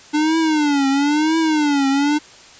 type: tone with vibrato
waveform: square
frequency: 297.1 Hz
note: D4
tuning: 20 cents sharp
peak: -15 dBFS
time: 0.13-2.19 s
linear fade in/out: 20 ms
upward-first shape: triangle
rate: 1 Hz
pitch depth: 170 cents each way
effects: white hiss -43 dBFS RMS until 2.59 s + resampled to 16000 Hz